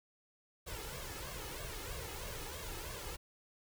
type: noise with flanger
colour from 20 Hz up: pink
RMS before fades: -44 dBFS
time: 0.66-3.17 s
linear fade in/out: 20 ms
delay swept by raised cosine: 1.8 to 2.37 ms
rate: 3.1 Hz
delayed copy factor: +0.7
effects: none